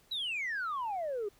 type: exponential sweep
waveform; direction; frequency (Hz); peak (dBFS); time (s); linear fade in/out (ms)
sine; down; 4009 to 392; -31; 0.11-1.29; 10
effects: tanh soft clip ceiling -30 dBFS + pink hiss -65 dBFS RMS until 1.39 s